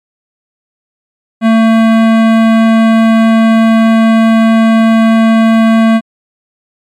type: tone with hard clipping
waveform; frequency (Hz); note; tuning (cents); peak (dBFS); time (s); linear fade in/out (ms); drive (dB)
sine; 224.6; A3; +36; -6; 1.41-6.01; 50; 18
effects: MP3 64 kbps